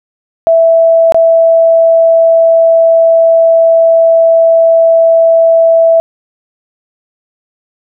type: tone with dropouts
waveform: sine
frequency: 659.3 Hz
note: E5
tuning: in tune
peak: -3 dBFS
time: 0.47-6 s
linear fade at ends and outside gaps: 0 ms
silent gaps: 1.122-1.145 s
effects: none